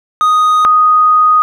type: tone pair in turn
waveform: triangle / sine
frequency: 1244.5 / 1244.5 Hz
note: D#6 / D#6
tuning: 0 / 0 cents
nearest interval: unison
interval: 0 cents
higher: neither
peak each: -5 dBFS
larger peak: neither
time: 0.21-0.65 / 0.65-1.42 s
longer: second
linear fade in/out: 0 ms
effects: none